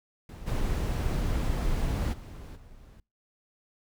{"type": "noise with level steps", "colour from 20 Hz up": "brown", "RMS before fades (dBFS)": [-41, -28, -42, -51], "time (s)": [0.29, 3], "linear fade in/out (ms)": 2, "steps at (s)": [0.46, 2.12, 2.55], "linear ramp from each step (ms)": 20, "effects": ["noise-tail reverb RT60 0.3 s tail -26 dB re dry"]}